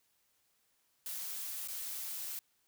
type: noise with dropouts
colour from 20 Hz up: blue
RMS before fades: -41 dBFS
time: 1.06-2.39 s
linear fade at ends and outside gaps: 1 ms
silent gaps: 1.675-1.684 s
effects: white hiss -75 dBFS RMS until 2.67 s